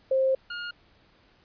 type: tone pair in turn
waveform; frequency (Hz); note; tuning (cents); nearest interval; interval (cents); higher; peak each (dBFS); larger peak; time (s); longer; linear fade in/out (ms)
sine / sawtooth; 529 / 1423.7; C5 / F6; +19 / +33; octave + perfect fourth; 1714; second; -20 / -29; first; 0.11-0.35 / 0.5-0.71; first; 5
effects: pink hiss -61 dBFS RMS until 1.44 s + resampled to 11025 Hz